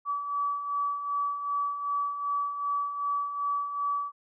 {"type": "beating tone pair", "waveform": "sine", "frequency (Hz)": [1145, 1147.6], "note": ["D6", "D6"], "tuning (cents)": [-44, -40], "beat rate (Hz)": 2.6, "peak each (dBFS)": [-36, -28], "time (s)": [0.05, 4.12], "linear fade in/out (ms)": 50, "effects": []}